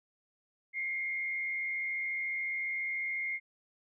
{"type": "tone with frequency modulation", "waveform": "sine", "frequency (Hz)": 2127, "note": "C7", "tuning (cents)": 28, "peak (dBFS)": -32, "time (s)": [0.73, 3.4], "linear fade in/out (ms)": 50, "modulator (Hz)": 94.4, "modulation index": 0.57, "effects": []}